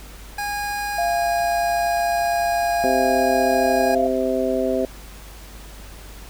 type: tone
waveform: 25% pulse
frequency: 820 Hz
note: G#5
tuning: 22 cents flat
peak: -20 dBFS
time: 0.38-3.95 s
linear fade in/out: 5 ms
type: tone with pitch glide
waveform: sine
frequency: 691 to 681.1 Hz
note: F5 to F5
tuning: -19 to -44 cents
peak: -19 dBFS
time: 0.98-4.07 s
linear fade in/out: 5 ms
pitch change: -25 cents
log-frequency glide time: 2.81-3.8 s
type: harmonic tone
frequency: 130 Hz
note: C3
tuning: 11 cents flat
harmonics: 2 / 3 / 4 / 5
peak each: -24 / -24 / -24 / -24 dBFS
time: 2.84-4.85 s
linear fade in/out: 0 ms
effects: added 50 Hz sine -39 dBFS peak until 6.29 s + pink hiss -43 dBFS RMS until 6.29 s